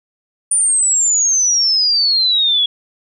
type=exponential sweep; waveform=sine; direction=down; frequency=9397 to 3328 Hz; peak=-11 dBFS; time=0.51-2.66 s; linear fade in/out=5 ms; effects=none

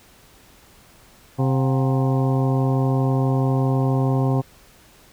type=harmonic tone with a mistuned harmonic; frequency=132.3 Hz; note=C3; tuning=20 cents sharp; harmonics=1 / 2 / 3 / 4 / 5 / 6 / 7 / 8; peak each=-18 / -24 / -28 / -30 / -32 / -34 / -35 / -36 dBFS; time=1.38-4.42 s; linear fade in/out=20 ms; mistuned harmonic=5; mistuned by=+120 cents; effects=pink hiss -51 dBFS RMS until 5.12 s

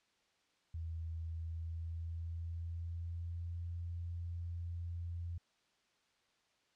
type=tone with pitch glide; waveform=sine; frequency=81.9 to 85.67 Hz; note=E2 to F2; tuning=-11 to -33 cents; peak=-39 dBFS; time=0.74-5.38 s; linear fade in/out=5 ms; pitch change=+78 cents; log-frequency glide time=1.38-3.61 s; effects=white hiss -75 dBFS RMS until 6.75 s + low-pass 5000 Hz 12 dB/octave

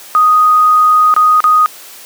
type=tone with dropouts; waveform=sine; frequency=1244.5 Hz; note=D#6; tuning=in tune; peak=-5 dBFS; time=0.15-1.66 s; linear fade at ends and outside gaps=0 ms; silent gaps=1.14-1.164 / 1.404-1.441 s; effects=white hiss -34 dBFS RMS until 2.05 s + high-pass 300 Hz 12 dB/octave

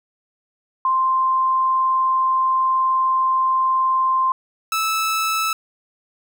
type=tone pair in turn; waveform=sine / sawtooth; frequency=1046.5 / 1309.8 Hz; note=C6 / E6; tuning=0 / -11 cents; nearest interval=major third; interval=389 cents; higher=second; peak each=-15 dBFS; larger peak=neither; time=0.85-4.32 / 4.72-5.53 s; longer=first; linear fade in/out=2 ms; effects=none

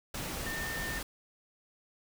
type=tone in noise; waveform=sine; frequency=1809 Hz; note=A6; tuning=48 cents sharp; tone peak=-37 dBFS; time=0.46-0.99 s; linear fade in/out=5 ms; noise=pink; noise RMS=-38 dBFS; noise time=0.14-1.03 s; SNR=-2 dB; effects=none

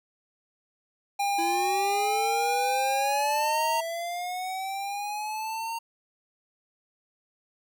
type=tone with pitch glide; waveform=square; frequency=804 to 923.6 Hz; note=G5 to A#5; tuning=+44 to -16 cents; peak=-25 dBFS; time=1.19-3.81 s; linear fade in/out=10 ms; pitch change=+240 cents; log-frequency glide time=2.99-3.62 s
type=linear sweep; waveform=square; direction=up; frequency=329.6 to 923 Hz; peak=-31 dBFS; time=1.38-5.79 s; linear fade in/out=10 ms
effects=none

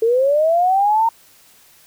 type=linear sweep; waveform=sine; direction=up; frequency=440 to 924 Hz; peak=-12 dBFS; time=0.02-1.09 s; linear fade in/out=5 ms; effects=white hiss -50 dBFS RMS until 1.86 s

